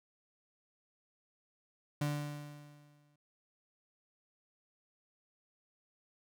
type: tone with exponential decay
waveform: 35% pulse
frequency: 146.83 Hz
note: D3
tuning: in tune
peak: -29 dBFS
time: 2.01-3.16 s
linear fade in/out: 5 ms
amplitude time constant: 250 ms
effects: none